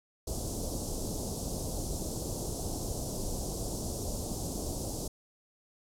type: band-stop noise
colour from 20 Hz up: pink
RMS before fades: -35 dBFS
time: 0.27-5.08 s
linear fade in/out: 5 ms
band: 710 to 5300 Hz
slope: 24 dB/octave
effects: low-pass 11000 Hz 12 dB/octave